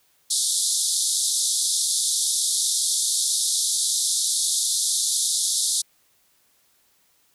white band-pass noise, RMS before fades -23 dBFS, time 0.3-5.82 s, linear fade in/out 10 ms, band 3500 to 11000 Hz, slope 96 dB/octave, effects white hiss -63 dBFS RMS until 7.34 s

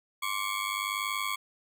20% pulse ring-modulated tone, 1108.7 Hz, C#6, in tune, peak -22 dBFS, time 0.22-1.36 s, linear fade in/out 10 ms, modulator 50.4 Hz, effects none

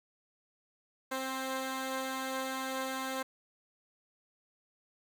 10% pulse tone pair together, 263.7 / 525 Hz, C4 / C5, +14 / +6 cents, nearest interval octave, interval 1192 cents, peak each -27 / -33 dBFS, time 1.11-3.23 s, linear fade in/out 10 ms, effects none

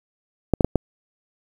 clicks, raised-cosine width 2 ms, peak -3 dBFS, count 4, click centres 0.537 / 0.608 / 0.646 / 0.757 s, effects 7-bit

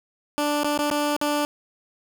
15% pulse tone with dropouts, 293.8 Hz, D4, 1 cent sharp, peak -15 dBFS, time 0.38-1.45 s, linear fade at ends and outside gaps 0 ms, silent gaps 0.634-0.645 / 0.776-0.789 / 0.901-0.912 / 1.165-1.214 s, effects none

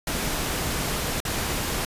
pink noise with dropouts, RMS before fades -27 dBFS, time 0.07-1.85 s, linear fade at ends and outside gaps 2 ms, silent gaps 1.203-1.251 s, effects resampled to 32000 Hz

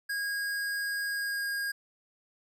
square tone with pitch glide, 1636 to 1626.6 Hz, G#6 to G#6, -26 to -36 cents, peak -31 dBFS, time 0.09-1.72 s, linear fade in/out 10 ms, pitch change -10 cents, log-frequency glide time 1.1-1.47 s, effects none

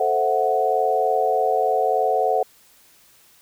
sine chord, F# half-diminished seventh, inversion first, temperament equal, 440 / 523.3 / 659.3 / 740 Hz, A4 / C5 / E5 / F#5, 0 / 0 / 0 / 0 cents, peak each -23 / -24 / -25 / -20 dBFS, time 0-2.43 s, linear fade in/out 5 ms, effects white hiss -54 dBFS RMS until 3.41 s

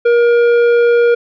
triangle tone with tanh clipping, 474.1 Hz, A#4, 29 cents sharp, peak -9 dBFS, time 0.05-1.15 s, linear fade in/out 10 ms, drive 14 dB, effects none

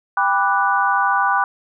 sine chord, G major seventh, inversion none, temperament equal with one note detuned, 793.1 / 987.8 / 1174.7 / 1480 Hz, G5 / B5 / D6 / F#6, +20 / 0 / 0 / 0 cents, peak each -20 dBFS, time 0.17-1.44 s, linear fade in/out 2 ms, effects none

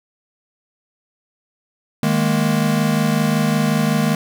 square chord, D# suspended fourth, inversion none, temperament equal, 155.56 / 207.7 / 233.1 Hz, D#3 / G#3 / A#3, 0 / 0 / 0 cents, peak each -20 / -20 / -21 dBFS, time 2.03-4.15 s, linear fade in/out 2 ms, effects none

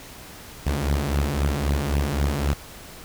sawtooth beating tone pair, 69.2 / 73 Hz, C#2 / D2, -2 / -10 cents, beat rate 3.8 Hz, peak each -20 dBFS, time 0.66-2.54 s, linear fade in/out 10 ms, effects pink hiss -42 dBFS RMS until 3.04 s

